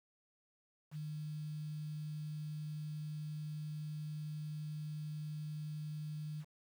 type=tone with quantisation; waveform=sine; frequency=151.9 Hz; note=D#3; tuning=41 cents flat; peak=-40 dBFS; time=0.91-6.45 s; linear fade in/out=50 ms; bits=10; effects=none

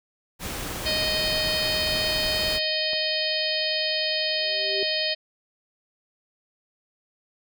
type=noise; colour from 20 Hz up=pink; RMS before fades=-32 dBFS; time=0.39-2.6 s; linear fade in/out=50 ms
type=harmonic tone; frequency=622.3 Hz; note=D#5; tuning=in tune; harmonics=1 / 3 / 4 / 5 / 6 / 7 / 8; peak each=-30 / -33 / -33 / -30 / -34 / -28 / -31 dBFS; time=0.85-5.15 s; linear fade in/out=20 ms
type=click; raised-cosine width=1 ms; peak=-26 dBFS; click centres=2.933 s
type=tone with exponential growth; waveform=sine; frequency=392 Hz; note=G4; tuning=in tune; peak=-25 dBFS; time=4.23-4.83 s; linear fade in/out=1 ms; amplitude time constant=130 ms
effects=none

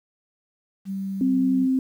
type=tone with pitch glide; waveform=sine; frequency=194 to 190.01 Hz; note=G3 to F#3; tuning=-18 to +46 cents; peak=-26 dBFS; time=0.85-1.68 s; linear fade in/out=50 ms; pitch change=-36 cents; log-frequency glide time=1.18-1.42 s
type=tone; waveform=sine; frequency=261.6 Hz; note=C4; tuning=in tune; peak=-18 dBFS; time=1.21-1.79 s; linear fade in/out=2 ms
effects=9-bit

